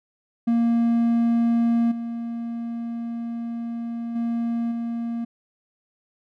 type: tone with level steps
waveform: triangle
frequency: 233.1 Hz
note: A#3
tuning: in tune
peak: -15 / -25 / -20 / -23 dBFS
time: 0.47-5.25 s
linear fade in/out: 10 ms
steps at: 1.91 / 4.15 / 4.71 s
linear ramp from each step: 10 ms
effects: none